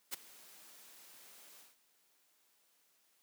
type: noise with ADSR envelope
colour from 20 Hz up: white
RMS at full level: -37 dBFS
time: 0.11-1.77 s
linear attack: 28 ms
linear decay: 10 ms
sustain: -21 dB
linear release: 180 ms
effects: white hiss -73 dBFS RMS until 3.22 s + high-pass 200 Hz 12 dB/octave